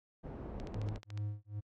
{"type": "low-pass noise", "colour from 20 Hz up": "pink", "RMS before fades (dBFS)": -44, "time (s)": [0.23, 0.99], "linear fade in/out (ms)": 20, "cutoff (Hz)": 580, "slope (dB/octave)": 12}
{"type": "click train", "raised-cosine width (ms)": 0.2, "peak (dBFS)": -32, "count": 9, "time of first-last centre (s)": [0.6, 1.176], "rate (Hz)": 13.9}
{"type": "tone with tremolo", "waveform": "triangle", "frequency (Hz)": 104.1, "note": "G#2", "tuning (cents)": 5, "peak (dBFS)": -32, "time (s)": [0.74, 1.61], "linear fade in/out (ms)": 20, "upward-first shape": "sine", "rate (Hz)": 2.5, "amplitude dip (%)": 100}
{"effects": ["AAC 48 kbps"]}